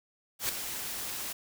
white noise with ADSR envelope, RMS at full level -29 dBFS, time 0.39-1.33 s, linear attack 100 ms, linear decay 5 ms, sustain -8 dB, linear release 8 ms, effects none

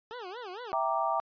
20% pulse tone with vibrato, 423.4 Hz, G#4, 33 cents sharp, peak -34 dBFS, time 0.11-0.72 s, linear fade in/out 0 ms, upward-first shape sine, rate 4.4 Hz, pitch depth 290 cents each way
sine chord, E half-diminished seventh, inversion none, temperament equal, 659.3 / 784 / 932.3 / 1174.7 Hz, E5 / G5 / Bb5 / D6, 0 / 0 / 0 / 0 cents, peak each -32 dBFS, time 0.73-1.2 s, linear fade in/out 0 ms
effects resampled to 11025 Hz

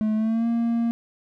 triangle tone with pitch glide, 215.8 to 232.6 Hz, A3 to A#3, -33 to -4 cents, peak -18 dBFS, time 0.01-0.91 s, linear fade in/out 0 ms, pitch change +129 cents, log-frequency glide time 0.15-0.47 s, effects none

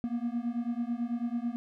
triangle beating tone pair, 233.1 / 242.2 Hz, A#3 / B3, 0 / -34 cents, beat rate 9.1 Hz, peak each -31 dBFS, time 0.04-1.56 s, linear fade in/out 0 ms, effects none

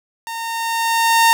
sawtooth tone with level ramp, 916 Hz, A#5, 31 cents flat, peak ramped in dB -22 to -5 dBFS, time 0.27-1.33 s, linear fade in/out 0 ms, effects none

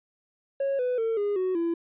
triangle tone with pitch steps, 550 / 498.6 / 451.9 / 409.7 / 371.3 / 336.6 Hz, C#5 / B4 / A4 / G#4 / F#4 / E4, -14 / +16 / +46 / -24 / +6 / +36 cents, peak -21 dBFS, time 0.6-1.74 s, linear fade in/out 5 ms, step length 190 ms, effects tanh soft clip ceiling -19 dBFS + resampled to 8000 Hz

